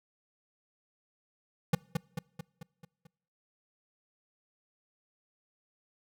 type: tone with echo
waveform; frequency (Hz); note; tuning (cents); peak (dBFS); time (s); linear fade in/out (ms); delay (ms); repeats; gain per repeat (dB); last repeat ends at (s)
square; 164.2; E3; -6; -22; 1.73-1.75; 5; 220; 6; -5; 3.07
effects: noise-tail reverb RT60 0.8 s tail -25 dB re dry